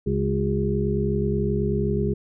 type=harmonic tone with a mistuned harmonic; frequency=68 Hz; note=C#2; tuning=33 cents flat; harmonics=1 / 2 / 3 / 5 / 6; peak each=-28 / -26 / -26 / -30 / -26 dBFS; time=0.06-2.14 s; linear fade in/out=10 ms; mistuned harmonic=5; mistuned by=+86 cents; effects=none